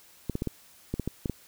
clicks, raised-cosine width 3 ms, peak -16 dBFS, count 9, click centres 0.297 / 0.354 / 0.421 / 0.473 / 0.94 / 0.997 / 1.076 / 1.258 / 1.297 s, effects white hiss -56 dBFS RMS until 1.47 s

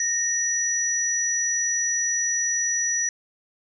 sine tone pair together, 1849 / 5870 Hz, A#6 / F#8, -15 / -15 cents, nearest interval octave + minor sixth, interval 2000 cents, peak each -28 / -22 dBFS, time 0-3.09 s, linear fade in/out 2 ms, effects none

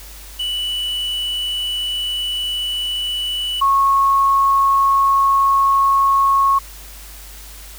triangle / sine tone pair in turn, 2962 / 1097.1 Hz, F#7 / C#6, +1 / -18 cents, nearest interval octave + perfect fourth, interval 1719 cents, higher first, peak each -18 / -11 dBFS, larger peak second, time 0.39-3.61 / 3.61-6.59 s, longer first, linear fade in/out 10 ms, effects added 50 Hz sine -37 dBFS peak until 7.78 s + white hiss -39 dBFS RMS until 7.78 s

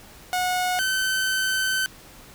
sawtooth tone pair in turn, 729 / 1531.8 Hz, F#5 / G6, -26 / -40 cents, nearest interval octave + minor second, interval 1286 cents, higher second, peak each -18 dBFS, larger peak neither, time 0.33-0.79 / 0.79-1.86 s, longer second, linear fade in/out 0 ms, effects pink hiss -47 dBFS RMS until 2.34 s

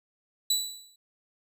25% pulse tone with exponential decay, 3951 Hz, B7, in tune, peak -17 dBFS, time 0.5-0.96 s, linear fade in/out 5 ms, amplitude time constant 100 ms, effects none

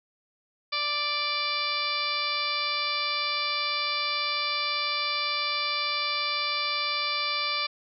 harmonic tone, 587.3 Hz, D5, in tune, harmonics 1 / 2 / 3 / 4 / 5 / 6 / 7 / 8 / 9, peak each -41 / -32 / -42 / -31 / -40 / -34 / -36 / -32 / -42 dBFS, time 0.72-7.67 s, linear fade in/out 10 ms, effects none

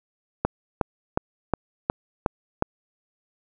click train, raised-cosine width 1 ms, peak -6 dBFS, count 7, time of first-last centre 0.45-2.624 s, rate 2.76 Hz, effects none

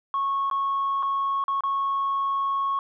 sine tone with dropouts, 1100 Hz, C#6, 14 cents flat, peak -21 dBFS, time 0.14-2.79 s, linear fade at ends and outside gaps 1 ms, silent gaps 0.5-0.512 / 1.026-1.03 / 1.44-1.481 / 1.607-1.636 s, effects tanh soft clip ceiling -19 dBFS

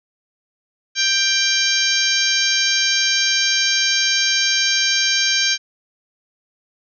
harmonic tone with a mistuned harmonic, 787 Hz, G5, 7 cents sharp, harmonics 2 / 3 / 4 / 5 / 6 / 7 / 8, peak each -23 / -23 / -23 / -23 / -23 / -23 / -23 dBFS, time 0.95-5.58 s, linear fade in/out 50 ms, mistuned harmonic 8, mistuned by +18 cents, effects none

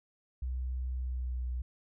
sine tone with pitch glide, 63.3 to 61.82 Hz, B1 to B1, +43 to +2 cents, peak -32 dBFS, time 0.42-1.62 s, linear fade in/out 5 ms, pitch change -41 cents, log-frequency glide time 0.97-1.47 s, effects none

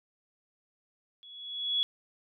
sine tone with level ramp, 3375 Hz, G#7, 27 cents sharp, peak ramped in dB -49 to -23 dBFS, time 1.23-1.83 s, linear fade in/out 0 ms, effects none

